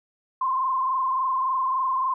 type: tone with frequency modulation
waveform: sine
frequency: 1046.5 Hz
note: C6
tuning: in tune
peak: -21 dBFS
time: 0.41-2.14 s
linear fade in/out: 5 ms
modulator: 23.5 Hz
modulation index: 1.4
effects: none